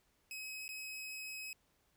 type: tone with dropouts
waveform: sawtooth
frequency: 2549 Hz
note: D#7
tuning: 41 cents sharp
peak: -40 dBFS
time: 0.31-1.53 s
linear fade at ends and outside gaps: 1 ms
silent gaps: 0.68-0.69 s
effects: pink hiss -75 dBFS RMS until 1.96 s